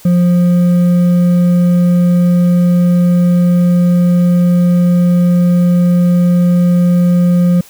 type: tone with hard clipping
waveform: triangle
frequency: 176.3 Hz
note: F3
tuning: 17 cents sharp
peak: -8 dBFS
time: 0.05-7.61 s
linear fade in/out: 5 ms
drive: 8 dB
effects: white hiss -40 dBFS RMS until 7.69 s